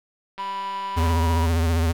click train, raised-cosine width 0.3 ms, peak -23 dBFS, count 143, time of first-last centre 0.38-1.108 s, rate 195 Hz
triangle tone with pitch glide, 986 to 970.7 Hz, B5 to B5, -3 to -30 cents, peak -25 dBFS, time 0.38-1.47 s, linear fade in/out 20 ms, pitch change -27 cents, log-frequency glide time 1.11-1.18 s
square tone with vibrato, 82.6 Hz, E2, 4 cents sharp, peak -19 dBFS, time 0.96-1.93 s, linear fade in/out 20 ms, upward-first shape triangle, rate 15 Hz, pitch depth 73 cents each way
effects none

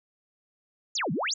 sine exponential two-way sweep, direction down then up, 7510 to 138.59 to 7510 Hz, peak -26 dBFS, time 0.95-1.34 s, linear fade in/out 5 ms, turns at 1.12 s, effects none

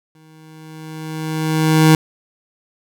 25% pulse tone with exponential growth, 157.5 Hz, D#3, 21 cents sharp, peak -3 dBFS, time 0.15-1.95 s, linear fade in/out 2 ms, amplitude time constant 390 ms, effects none

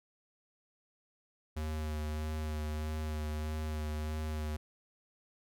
square tone with vibrato, 76.9 Hz, D#2, 20 cents flat, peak -35 dBFS, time 1.56-4.57 s, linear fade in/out 10 ms, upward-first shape sine, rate 1.6 Hz, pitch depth 19 cents each way, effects none

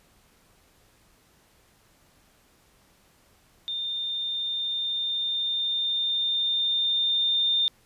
sine tone with level ramp, 3616 Hz, A7, 47 cents sharp, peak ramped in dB -28 to -20 dBFS, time 3.68-7.68 s, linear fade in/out 0 ms, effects pink hiss -61 dBFS RMS until 7.85 s + resampled to 32000 Hz

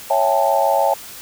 sine chord, A dominant seventh, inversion first, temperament equal with one note detuned, 554.4 / 659.3 / 793.6 / 880 Hz, C#5 / E5 / G5 / A5, 0 / 0 / +21 / 0 cents, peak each -19 dBFS, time 0.1-0.94 s, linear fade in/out 5 ms, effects white hiss -36 dBFS RMS until 1.21 s

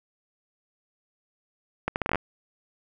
accelerating click train, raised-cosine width 0.5 ms, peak -10 dBFS, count 9, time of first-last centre 1.88-2.157 s, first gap 79 ms, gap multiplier 0.74, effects none

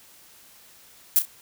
violet noise with echo, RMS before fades -17 dBFS, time 1.16-1.19 s, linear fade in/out 0 ms, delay 31 ms, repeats 2, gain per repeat -10 dB, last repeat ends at 1.252 s, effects white hiss -52 dBFS RMS until 1.41 s

